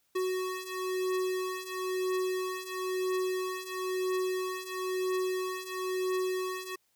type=beating tone pair; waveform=square; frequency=370.5 / 371.5 Hz; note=F#4 / F#4; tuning=+2 / +7 cents; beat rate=1 Hz; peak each=-36 / -33 dBFS; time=0.15-6.76 s; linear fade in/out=10 ms; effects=white hiss -73 dBFS RMS until 6.95 s